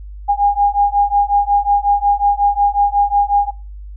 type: beating tone pair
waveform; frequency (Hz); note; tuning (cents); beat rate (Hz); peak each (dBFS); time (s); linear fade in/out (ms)
sine; 810 / 815.5; G#5 / G#5; -43 / -32; 5.5; -14; 0.28-3.51; 20
effects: noise-tail reverb RT60 0.3 s tail -21 dB re dry + added 50 Hz sine -29 dBFS peak until 3.96 s